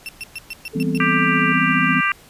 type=tone bursts; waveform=35% pulse; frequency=2700 Hz; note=E7; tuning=41 cents sharp; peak=-26 dBFS; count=7; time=0.06-0.976 s; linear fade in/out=0 ms; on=28 ms; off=120 ms
type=tone with pitch glide; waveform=sine; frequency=436.8 to 431 Hz; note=A4 to A4; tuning=-13 to -36 cents; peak=-29 dBFS; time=0.73-1.53 s; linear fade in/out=10 ms; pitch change=-23 cents; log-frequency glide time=1.23-1.29 s
type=chord; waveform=sine; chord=C major seventh; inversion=first; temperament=equal; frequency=164.81 / 196 / 246.9 / 261.6 Hz; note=E3 / G3 / B3 / C4; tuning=0 / 0 / 0 / 0 cents; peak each=-23 / -25 / -24 / -23 dBFS; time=0.75-2.01 s; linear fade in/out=10 ms
type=harmonic tone; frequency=394.6 Hz; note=G4; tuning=11 cents sharp; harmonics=3 / 4 / 5 / 6 / 7; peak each=-21 / -22 / -23 / -24 / -24 dBFS; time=1-2.12 s; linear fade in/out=2 ms
effects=pink hiss -47 dBFS RMS until 2.29 s + resampled to 32000 Hz